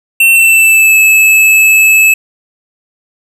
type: tone with pitch glide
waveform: square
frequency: 2700 to 2604 Hz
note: E7 to E7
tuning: +41 to -22 cents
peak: -4 dBFS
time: 0.2-2.14 s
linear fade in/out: 5 ms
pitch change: -63 cents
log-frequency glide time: 0.34-0.97 s
effects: none